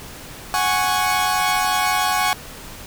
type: chord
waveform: sawtooth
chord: F# suspended second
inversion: none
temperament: equal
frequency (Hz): 740 / 830.6 / 1108.7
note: F#5 / G#5 / C#6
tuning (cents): 0 / 0 / 0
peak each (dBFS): -18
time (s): 0.54-2.33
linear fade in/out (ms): 0
effects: pink hiss -37 dBFS RMS until 2.86 s